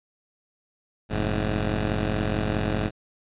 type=tone pair together; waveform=10% pulse; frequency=44.69 / 106.3 Hz; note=F1 / G#2; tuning=+41 / +41 cents; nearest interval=octave + minor third; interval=1500 cents; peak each=-18 dBFS; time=1.09-2.91 s; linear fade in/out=50 ms; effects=resampled to 8000 Hz